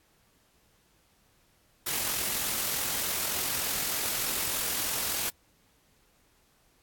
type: noise with amplitude modulation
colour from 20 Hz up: white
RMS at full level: -29 dBFS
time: 1.86-5.3 s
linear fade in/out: 10 ms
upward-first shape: sine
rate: 43.3 Hz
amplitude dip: 30%
effects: pink hiss -66 dBFS RMS until 6.82 s + AAC 64 kbps